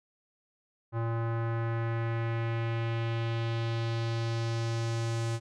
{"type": "tone with low-pass filter sweep", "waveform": "square", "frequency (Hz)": 115.1, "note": "A#2", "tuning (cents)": -22, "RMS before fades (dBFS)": -31, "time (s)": [0.92, 5.4], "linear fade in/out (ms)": 50, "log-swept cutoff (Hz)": [1200, 7800], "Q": 1.6, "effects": []}